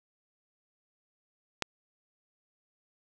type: click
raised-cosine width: 0.2 ms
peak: -11 dBFS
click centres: 1.623 s
effects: none